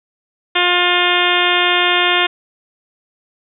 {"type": "harmonic tone", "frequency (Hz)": 354.9, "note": "F4", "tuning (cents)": 28, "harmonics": [1, 2, 3, 4, 5, 6, 7, 8, 9, 10], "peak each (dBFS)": [-21, -21, -21, -21, -21, -21, -21, -21, -21, -21], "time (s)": [0.55, 2.27], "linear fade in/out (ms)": 10, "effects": []}